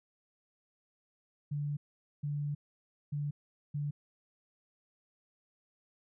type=tone bursts at uneven times; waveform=sine; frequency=145.7 Hz; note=D3; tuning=13 cents flat; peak=-32 dBFS; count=4; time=1.51-1.77 / 2.23-2.55 / 3.12-3.31 / 3.74-3.91 s; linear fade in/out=10 ms; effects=none